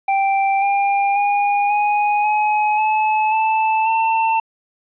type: tone with pitch steps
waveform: square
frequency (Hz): 784 / 799.1 / 814.5 / 830.1 / 846.1 / 862.4 / 879 / 895.9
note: G5 / G5 / G#5 / G#5 / G#5 / A5 / A5 / A5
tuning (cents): 0 / +33 / -34 / -1 / +32 / -35 / -2 / +31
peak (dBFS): -15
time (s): 0.08-4.4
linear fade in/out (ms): 5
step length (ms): 540
effects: resampled to 8000 Hz + 9-bit